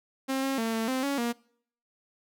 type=tone with pitch steps; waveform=sawtooth; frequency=266.6 / 269.8 / 226.2 / 224.4 / 259.9 / 280 / 236.8 Hz; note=C4 / C#4 / A3 / A3 / C4 / C#4 / A#3; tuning=+33 / -47 / +48 / +34 / -11 / +18 / +27 cents; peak=-23 dBFS; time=0.28-1.33 s; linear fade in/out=20 ms; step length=150 ms; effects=noise-tail reverb RT60 0.6 s tail -24 dB re dry